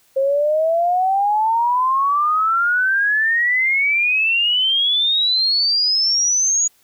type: exponential sweep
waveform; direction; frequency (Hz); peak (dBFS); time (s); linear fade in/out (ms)
sine; up; 531 to 6820; -14; 0.16-6.68; 10
effects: white hiss -57 dBFS RMS until 6.83 s